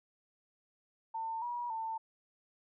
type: tone with pitch steps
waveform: sine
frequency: 899 / 962 / 895 Hz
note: A5 / B5 / A5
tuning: +37 / -46 / +29 cents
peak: -35 dBFS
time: 1.14-1.98 s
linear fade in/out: 10 ms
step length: 280 ms
effects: none